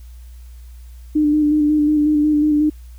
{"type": "tone with vibrato", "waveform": "sine", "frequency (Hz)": 300, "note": "D4", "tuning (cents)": 37, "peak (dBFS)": -12, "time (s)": [1.15, 2.7], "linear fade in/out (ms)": 10, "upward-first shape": "square", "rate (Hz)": 5.5, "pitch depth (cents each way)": 22, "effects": ["added 60 Hz sine -35 dBFS peak until 2.98 s", "white hiss -55 dBFS RMS until 2.98 s"]}